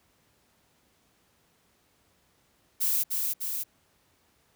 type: noise with echo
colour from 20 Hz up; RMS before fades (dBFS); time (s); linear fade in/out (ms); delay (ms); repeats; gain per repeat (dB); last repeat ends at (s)
violet; -26; 2.8-3.04; 20; 300; 2; -3; 3.64
effects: pink hiss -67 dBFS RMS until 4.55 s + high-pass 60 Hz 12 dB/octave